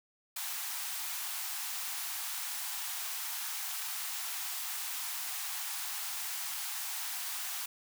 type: high-pass noise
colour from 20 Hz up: white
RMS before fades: -38 dBFS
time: 0.36-7.66 s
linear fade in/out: 5 ms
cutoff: 710 Hz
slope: 96 dB/octave
effects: none